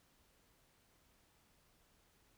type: silence
effects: pink hiss -72 dBFS RMS until 2.37 s